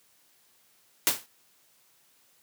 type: noise with exponential decay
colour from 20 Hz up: white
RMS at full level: -19 dBFS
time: 1.07-1.26 s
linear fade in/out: 0 ms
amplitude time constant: 40 ms
effects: white hiss -64 dBFS RMS until 2.42 s + high-pass 100 Hz 12 dB/octave